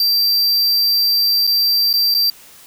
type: tone with dropouts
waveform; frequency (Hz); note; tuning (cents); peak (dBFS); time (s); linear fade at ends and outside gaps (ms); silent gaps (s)
square; 4699; D8; 0; -13; 0-2.3; 2; 1.469-1.474 / 1.93-1.938 / 2.142-2.148
effects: white hiss -43 dBFS RMS until 2.66 s